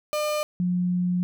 35% pulse / sine tone pair in turn, 602 / 178.98 Hz, D5 / F3, +43 / +43 cents, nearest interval octave + major sixth, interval 2100 cents, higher first, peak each -22 / -21 dBFS, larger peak second, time 0.13-0.43 / 0.6-1.23 s, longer second, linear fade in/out 0 ms, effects none

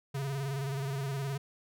square tone with vibrato, 137.4 Hz, C#3, 15 cents flat, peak -33 dBFS, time 0.14-1.38 s, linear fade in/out 10 ms, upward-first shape square, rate 19 Hz, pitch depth 49 cents each way, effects none

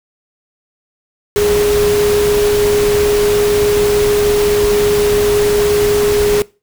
sine tone in noise, 414 Hz, G#4, 5 cents flat, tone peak -10 dBFS, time 1.36-6.42 s, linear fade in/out 0 ms, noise pink, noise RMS -20 dBFS, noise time 1.36-6.42 s, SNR +7 dB, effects noise-tail reverb RT60 0.3 s tail -22 dB re dry

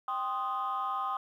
sine chord, C minor, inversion second, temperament equal, 784 / 1046.5 / 1244.5 Hz, G5 / C6 / Eb6, 0 / 0 / 0 cents, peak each -35 / -34 / -32 dBFS, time 0.08-1.17 s, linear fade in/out 2 ms, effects tanh soft clip ceiling -25 dBFS + 11-bit

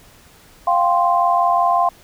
sine chord, F suspended second, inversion none, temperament equal, 698.5 / 784 / 1046.5 Hz, F5 / G5 / C6, 0 / 0 / 0 cents, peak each -16 / -20 / -17 dBFS, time 0.67-1.89 s, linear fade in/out 5 ms, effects pink hiss -48 dBFS RMS until 2.03 s

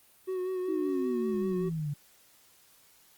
triangle tone with vibrato, 370 Hz, F#4, in tune, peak -28 dBFS, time 0.27-1.7 s, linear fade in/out 20 ms, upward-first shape sine, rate 5.2 Hz, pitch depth 29 cents each way
sine exponential sweep, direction down, 329.6 to 141.8 Hz, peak -30 dBFS, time 0.68-1.94 s, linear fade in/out 10 ms
effects white hiss -61 dBFS RMS until 3.17 s + Opus 32 kbps

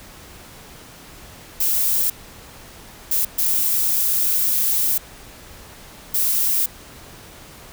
violet noise bursts at uneven times, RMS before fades -19 dBFS, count 4, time 1.6-2.1 / 3.11-3.25 / 3.38-4.98 / 6.14-6.66 s, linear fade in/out 5 ms, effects pink hiss -42 dBFS RMS until 7.72 s

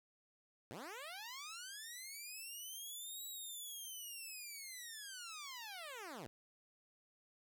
10% pulse linear two-way sweep, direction up then down, 98 to 3907 to 98 Hz, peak -39 dBFS, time 0.71-6.27 s, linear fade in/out 0 ms, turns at 3.26 s, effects none

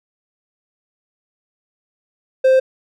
triangle tone, 523.3 Hz, C5, in tune, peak -7 dBFS, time 2.44-2.6 s, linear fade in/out 10 ms, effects none

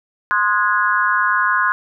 sine chord, Ab dominant seventh, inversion first, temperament equal with one note detuned, 1046.5 / 1244.5 / 1455.4 / 1661.2 Hz, C6 / Eb6 / Gb6 / Ab6, 0 / 0 / -29 / 0 cents, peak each -18 / -23 / -18 / -20 dBFS, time 0.31-1.72 s, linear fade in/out 0 ms, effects none

